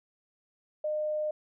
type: tone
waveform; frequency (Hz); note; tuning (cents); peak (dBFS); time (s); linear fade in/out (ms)
sine; 609; D#5; -37; -28; 0.84-1.31; 5
effects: none